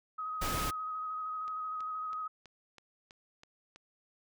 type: tone with vibrato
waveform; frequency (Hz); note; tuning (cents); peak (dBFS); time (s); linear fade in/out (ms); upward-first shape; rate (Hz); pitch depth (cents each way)
sine; 1262; D#6; +24; -35; 0.18-2.28; 10; square; 13; 14
type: noise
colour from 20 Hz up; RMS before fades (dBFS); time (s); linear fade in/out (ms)
pink; -35; 0.41-0.71; 10
type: click train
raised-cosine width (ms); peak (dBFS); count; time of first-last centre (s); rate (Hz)
0.2; -35; 8; 1.48-3.76; 3.07
effects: none